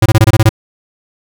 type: tone bursts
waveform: square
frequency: 110 Hz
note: A2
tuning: in tune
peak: -4 dBFS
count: 8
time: 0.02-0.492 s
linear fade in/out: 5 ms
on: 38 ms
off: 24 ms
effects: none